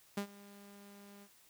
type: tone with ADSR envelope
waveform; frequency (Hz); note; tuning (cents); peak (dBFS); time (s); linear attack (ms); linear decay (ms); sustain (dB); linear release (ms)
sawtooth; 201.6; G3; +49; -29; 0.17-1.29; 6; 87; -21; 65
effects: white hiss -65 dBFS RMS until 1.49 s